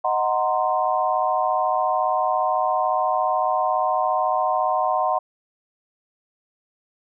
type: chord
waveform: sine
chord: C half-diminished seventh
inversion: first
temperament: equal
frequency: 622.3 / 740 / 932.3 / 1046.5 Hz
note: Eb5 / Gb5 / Bb5 / C6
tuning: 0 / 0 / 0 / 0 cents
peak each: -25 / -22 / -26 / -24 dBFS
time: 0.04-5.19 s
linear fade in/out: 10 ms
effects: none